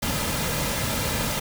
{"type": "noise with comb filter", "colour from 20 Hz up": "pink", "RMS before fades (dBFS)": -26, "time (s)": [0.02, 1.4], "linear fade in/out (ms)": 10, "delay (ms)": 2.7, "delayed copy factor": -0.5, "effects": []}